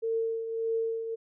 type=tone with tremolo; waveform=sine; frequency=452.8 Hz; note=A4; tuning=50 cents sharp; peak=-25 dBFS; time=0.02-1.16 s; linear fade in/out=20 ms; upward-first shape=triangle; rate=1.7 Hz; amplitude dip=60%; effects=none